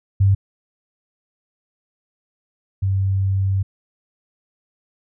sine tone pair in turn, 98 / 96.71 Hz, G2 / G2, 0 / -23 cents, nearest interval unison, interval 23 cents, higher first, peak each -11 / -16 dBFS, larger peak first, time 0.2-0.35 / 2.82-3.63 s, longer second, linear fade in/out 10 ms, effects none

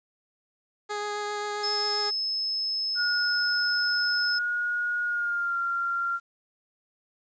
15% pulse tone with vibrato, 415.3 Hz, G#4, in tune, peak -23 dBFS, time 0.89-2.11 s, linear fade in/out 20 ms, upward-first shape triangle, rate 7.5 Hz, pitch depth 11 cents each way
sine tone, 5200 Hz, E8, 24 cents flat, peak -26 dBFS, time 1.63-4.39 s, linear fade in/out 10 ms
sine tone with pitch glide, 1443 to 1382.6 Hz, F#6 to F6, -44 to -18 cents, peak -25 dBFS, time 2.95-6.2 s, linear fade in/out 50 ms, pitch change -74 cents, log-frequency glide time 5.04-5.57 s
effects resampled to 16000 Hz + 10-bit

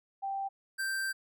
sine / square tone pair in turn, 784 / 1568 Hz, G5 / G6, 0 / 0 cents, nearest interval octave, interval 1200 cents, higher second, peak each -32 / -32 dBFS, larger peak neither, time 0.22-0.49 / 0.78-1.13 s, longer second, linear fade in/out 20 ms, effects none

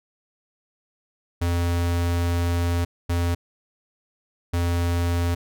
square tone bursts at uneven times, 86.3 Hz, F2, 20 cents flat, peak -21 dBFS, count 3, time 1.41-2.85 / 3.09-3.35 / 4.53-5.35 s, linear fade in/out 10 ms, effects none

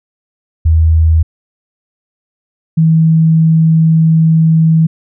sine tone pair in turn, 80.4 / 161.18 Hz, E2 / E3, -43 / -39 cents, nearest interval octave, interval 1204 cents, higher second, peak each -5 dBFS, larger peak neither, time 0.65-1.23 / 2.77-4.87 s, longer second, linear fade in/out 10 ms, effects none

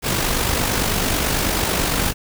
pink noise with amplitude modulation, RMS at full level -18 dBFS, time 0.02-2.14 s, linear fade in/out 50 ms, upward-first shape sine, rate 49.1 Hz, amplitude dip 45%, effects none

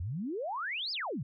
sine exponential two-way sweep, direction up then down, 77.78 to 5300 to 112.5 Hz, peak -33 dBFS, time 0-1.23 s, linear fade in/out 5 ms, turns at 0.92 s, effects none

